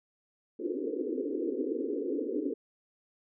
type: band-pass noise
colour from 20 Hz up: pink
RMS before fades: -33 dBFS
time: 0.59-2.54 s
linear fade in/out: 10 ms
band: 260 to 490 Hz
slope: 96 dB/octave
effects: none